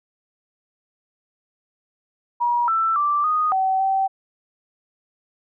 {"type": "tone with pitch steps", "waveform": "sine", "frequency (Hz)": [958, 1330, 1172, 1240, 762, 772], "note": ["A#5", "E6", "D6", "D#6", "G5", "G5"], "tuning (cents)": [47, 15, -4, -6, -49, -27], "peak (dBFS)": -17, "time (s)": [2.4, 4.08], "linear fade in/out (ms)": 20, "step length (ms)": 280, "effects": []}